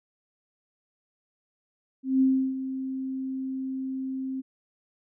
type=tone with ADSR envelope; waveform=sine; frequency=263.8 Hz; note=C4; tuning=14 cents sharp; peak=-17 dBFS; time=2.03-4.42 s; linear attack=180 ms; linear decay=330 ms; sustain=-12 dB; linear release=24 ms; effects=none